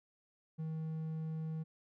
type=tone; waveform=triangle; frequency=158.9 Hz; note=D#3; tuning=37 cents sharp; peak=-35 dBFS; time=0.58-1.64 s; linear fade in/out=20 ms; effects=none

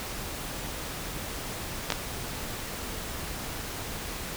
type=clicks; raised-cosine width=0.2 ms; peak=-8 dBFS; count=2; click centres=1.903 / 1.922 s; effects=pink hiss -36 dBFS RMS until 4.36 s

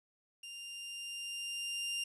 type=tone with level ramp; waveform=sawtooth; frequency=2794 Hz; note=F7; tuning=in tune; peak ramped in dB=-42 to -31 dBFS; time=0.43-2.04 s; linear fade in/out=5 ms; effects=resampled to 24000 Hz + 12-bit

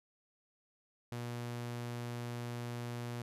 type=tone; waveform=sawtooth; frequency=120 Hz; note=B2; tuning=49 cents flat; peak=-35 dBFS; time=1.12-3.22 s; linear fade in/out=0 ms; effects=resampled to 32000 Hz

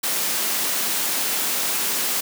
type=high-pass noise; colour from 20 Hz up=white; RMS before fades=-23 dBFS; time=0.03-2.21 s; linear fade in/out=10 ms; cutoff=170 Hz; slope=24 dB/octave; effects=none

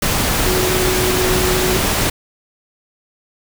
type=tone in noise; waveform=sine; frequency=368.4 Hz; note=F#4; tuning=7 cents flat; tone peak=-18 dBFS; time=0.46-1.77 s; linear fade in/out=5 ms; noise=pink; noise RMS=-17 dBFS; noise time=0.02-2.1 s; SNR=-4 dB; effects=none

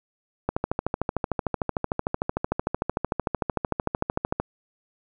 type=click train; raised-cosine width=1 ms; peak=-9 dBFS; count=53; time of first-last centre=0.49-4.4 s; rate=13.3 Hz; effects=none

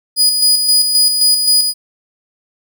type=tone with tremolo; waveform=sawtooth; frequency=4950 Hz; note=D#8; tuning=10 cents flat; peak=-5 dBFS; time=0.16-1.74 s; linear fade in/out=50 ms; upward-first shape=square; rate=3.8 Hz; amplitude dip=45%; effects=none

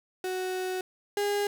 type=tone pair in turn; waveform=35% pulse; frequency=370.7 / 408.3 Hz; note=F#4 / G#4; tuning=+3 / -29 cents; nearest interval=major second; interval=168 cents; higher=second; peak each=-28 / -24 dBFS; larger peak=second; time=0.24-0.81 / 1.17-1.47 s; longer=first; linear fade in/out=2 ms; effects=none

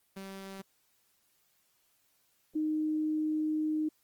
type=tone pair in turn; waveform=sawtooth / sine; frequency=193.7 / 309.1 Hz; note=G3 / D#4; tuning=-20 / -11 cents; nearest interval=minor sixth; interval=809 cents; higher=second; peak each=-36 / -28 dBFS; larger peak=second; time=0.16-0.62 / 2.55-3.89 s; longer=second; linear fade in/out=10 ms; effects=white hiss -72 dBFS RMS until 4.03 s + Opus 24 kbps

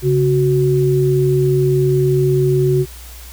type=tone pair together; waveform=sine; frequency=138.59 / 370 Hz; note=C#3 / F#4; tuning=0 / 0 cents; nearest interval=octave + perfect fourth; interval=1700 cents; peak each=-14 dBFS; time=0.02-2.86 s; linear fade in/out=50 ms; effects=added 60 Hz sine -34 dBFS peak until 3.32 s + white hiss -39 dBFS RMS until 3.32 s

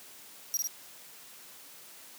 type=tone with echo; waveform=sawtooth; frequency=5730 Hz; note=F8; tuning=44 cents sharp; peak=-24 dBFS; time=0.54-0.57 s; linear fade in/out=0 ms; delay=51 ms; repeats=2; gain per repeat=-2 dB; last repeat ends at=0.672 s; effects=white hiss -51 dBFS RMS until 2.18 s + high-pass 150 Hz 12 dB/octave

